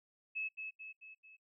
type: tone with echo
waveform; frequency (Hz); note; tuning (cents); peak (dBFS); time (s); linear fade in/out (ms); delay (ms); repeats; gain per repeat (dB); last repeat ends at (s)
sine; 2593; E7; -29; -36; 0.35-0.49; 20; 220; 4; -5; 1.37
effects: noise-tail reverb RT60 0.1 s tail -21 dB re dry